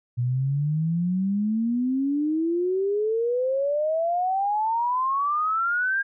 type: exponential sweep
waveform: sine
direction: up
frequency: 119.2 to 1624 Hz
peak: -21 dBFS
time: 0.17-6.03 s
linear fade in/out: 20 ms
effects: none